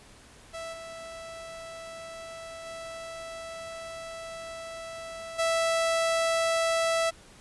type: tone with level steps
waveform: sawtooth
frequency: 659.3 Hz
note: E5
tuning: in tune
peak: -32 / -36 / -34 / -20 dBFS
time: 0.53-7.11 s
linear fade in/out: 20 ms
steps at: 0.72 / 2.65 / 5.38 s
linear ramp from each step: 20 ms
effects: pink hiss -53 dBFS RMS until 7.4 s + resampled to 24000 Hz